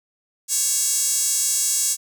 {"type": "tone with high-pass filter", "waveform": "sawtooth", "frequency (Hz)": 554.4, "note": "C#5", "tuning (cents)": 0, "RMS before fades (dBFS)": -21, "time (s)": [0.48, 1.97], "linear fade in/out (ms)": 50, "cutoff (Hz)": 7200, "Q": 2.9, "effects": []}